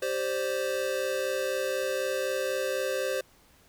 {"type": "chord", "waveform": "square", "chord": "G suspended fourth", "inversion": "none", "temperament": "equal with one note detuned", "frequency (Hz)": [390, 523.3, 587.3], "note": ["G4", "C5", "D5"], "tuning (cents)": [-9, 0, 0], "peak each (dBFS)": [-35, -30, -36], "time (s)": [0.02, 3.21], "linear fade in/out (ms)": 5, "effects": ["pink hiss -60 dBFS RMS until 3.68 s"]}